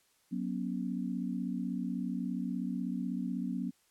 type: chord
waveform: sine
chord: F# suspended fourth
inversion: none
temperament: equal with one note detuned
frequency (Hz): 185 / 240.9 / 277.2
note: F#3 / B3 / C#4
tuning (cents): 0 / -43 / 0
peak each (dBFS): -36 / -36 / -39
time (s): 0.31-3.71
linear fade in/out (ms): 20
effects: white hiss -70 dBFS RMS until 3.9 s + low-pass 12000 Hz 12 dB/octave